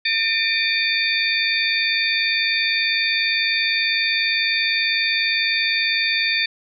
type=tone cluster; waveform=sine; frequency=1808 / 2333 / 2433 / 3598 / 4544 Hz; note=A6 / D7 / D#7 / A7 / C#8; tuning=+47 / -12 / -39 / +38 / +42 cents; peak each=-24 dBFS; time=0.05-6.46 s; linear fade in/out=5 ms; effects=none